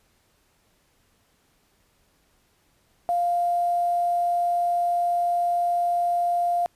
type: tone with quantisation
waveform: sine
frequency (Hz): 698.5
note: F5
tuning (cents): 0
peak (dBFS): -20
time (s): 3.09-6.66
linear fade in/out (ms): 0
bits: 8
effects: pink hiss -65 dBFS RMS until 6.75 s + resampled to 32000 Hz